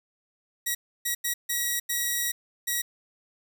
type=tone bursts at uneven times; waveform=5% pulse; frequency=1916 Hz; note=A#6; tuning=47 cents sharp; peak=-15 dBFS; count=6; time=0.66-0.75 / 1.05-1.15 / 1.24-1.34 / 1.49-1.8 / 1.89-2.32 / 2.67-2.82 s; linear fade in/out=10 ms; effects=none